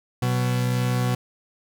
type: tone pair together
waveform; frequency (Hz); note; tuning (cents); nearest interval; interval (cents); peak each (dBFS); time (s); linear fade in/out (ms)
40% pulse; 124.21 / 186.1; B2 / F#3; +10 / +10; perfect fifth; 700; -20 / -29; 0.22-1.15; 5
effects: none